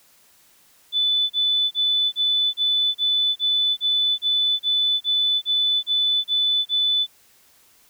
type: tone bursts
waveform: sine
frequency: 3493 Hz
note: A7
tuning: 13 cents flat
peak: -17 dBFS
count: 15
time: 0.92-7.068 s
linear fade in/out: 50 ms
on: 380 ms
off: 32 ms
effects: white hiss -56 dBFS RMS until 7.89 s